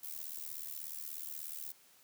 violet noise with amplitude modulation, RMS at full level -40 dBFS, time 0.03-1.72 s, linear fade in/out 5 ms, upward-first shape sine, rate 76.6 Hz, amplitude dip 90%, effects white hiss -64 dBFS RMS until 2.03 s + high-pass 100 Hz 12 dB/octave

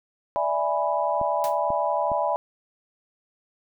sine chord, E dominant seventh, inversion third, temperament equal, 587.3 / 659.3 / 830.6 / 987.8 Hz, D5 / E5 / G#5 / B5, 0 / 0 / 0 / 0 cents, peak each -27 dBFS, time 0.36-2.36 s, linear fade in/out 0 ms
clicks, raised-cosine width 3 ms, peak -23 dBFS, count 3, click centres 1.214 / 1.704 / 2.117 s
white noise with exponential decay, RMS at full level -33 dBFS, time 1.44-1.59 s, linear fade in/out 0 ms, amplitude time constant 31 ms
effects none

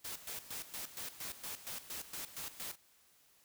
white noise with tremolo, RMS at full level -43 dBFS, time 0.04-2.76 s, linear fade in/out 10 ms, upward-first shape square, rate 4.3 Hz, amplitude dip 75%, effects white hiss -68 dBFS RMS until 3.44 s

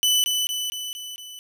sawtooth tone with echo, 2991 Hz, F#7, 18 cents sharp, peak -14 dBFS, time 0.03-0.24 s, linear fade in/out 0 ms, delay 230 ms, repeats 5, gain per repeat -4 dB, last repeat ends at 1.39 s, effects none

